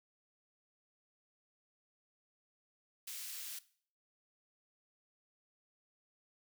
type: high-pass noise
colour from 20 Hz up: white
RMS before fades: -45 dBFS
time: 3.07-3.59 s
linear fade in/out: 5 ms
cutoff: 2200 Hz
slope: 12 dB/octave
effects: noise-tail reverb RT60 0.5 s tail -18 dB re dry